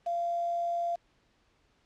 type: tone with quantisation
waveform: sine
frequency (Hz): 688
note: F5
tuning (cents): -26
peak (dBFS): -28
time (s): 0.06-0.96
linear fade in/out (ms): 10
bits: 8
effects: pink hiss -69 dBFS RMS until 1.85 s + low-pass 5000 Hz 12 dB/octave